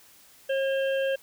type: harmonic tone with a mistuned harmonic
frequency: 540 Hz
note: C#5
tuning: 45 cents flat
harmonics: 1 / 3 / 5 / 6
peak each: -24 / -34 / -38 / -40 dBFS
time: 0.49-1.16 s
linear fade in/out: 10 ms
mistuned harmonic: 6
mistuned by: -47 cents
effects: white hiss -55 dBFS RMS until 1.22 s